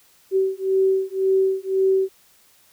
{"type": "beating tone pair", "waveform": "sine", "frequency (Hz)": [381.8, 383.7], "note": ["G4", "G4"], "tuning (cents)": [-46, -37], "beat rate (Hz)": 1.9, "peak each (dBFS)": -20, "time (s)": [0.31, 2.09], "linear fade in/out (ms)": 50, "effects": ["white hiss -56 dBFS RMS until 2.72 s"]}